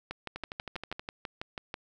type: two click trains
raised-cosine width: 0.3 ms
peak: -22 / -20 dBFS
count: 9 / 11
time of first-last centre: 0.36-0.995 / 0.11-1.741 s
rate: 12.6 / 6.13 Hz
effects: none